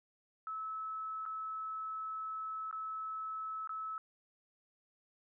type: tone with dropouts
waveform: sine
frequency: 1300 Hz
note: E6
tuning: 24 cents flat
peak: -38 dBFS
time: 0.47-3.98 s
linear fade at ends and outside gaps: 1 ms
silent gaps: 1.254-1.261 / 2.712-2.727 / 3.674-3.693 s
effects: none